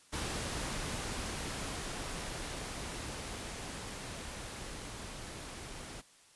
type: noise with level ramp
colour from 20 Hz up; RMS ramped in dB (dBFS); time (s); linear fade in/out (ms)
pink; -37 to -46; 0.12-6.02; 20
effects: white hiss -62 dBFS RMS until 6.35 s + resampled to 24000 Hz